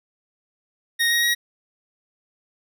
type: tone with pitch steps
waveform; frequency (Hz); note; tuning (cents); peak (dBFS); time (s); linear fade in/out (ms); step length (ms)
25% pulse; 1864.7 / 1882 / 1899.5; A#6 / A#6 / A#6; 0 / +16 / +32; -14; 0.99-1.35; 20; 120
effects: none